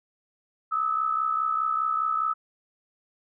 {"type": "tone pair together", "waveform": "sine", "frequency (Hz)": [1236, 1300.9], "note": ["D#6", "E6"], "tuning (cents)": [-12, -23], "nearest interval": "minor second", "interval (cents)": 89, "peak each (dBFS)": [-29, -24], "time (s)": [0.71, 2.34], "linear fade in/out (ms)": 20, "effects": []}